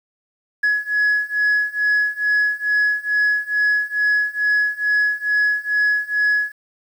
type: beating tone pair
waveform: sine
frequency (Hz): 1685 / 1687.3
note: G#6 / G#6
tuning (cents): +25 / +27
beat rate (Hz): 2.3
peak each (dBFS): -18 / -17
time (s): 0.63-6.52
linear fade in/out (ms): 10
effects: tanh soft clip ceiling -12 dBFS + 8-bit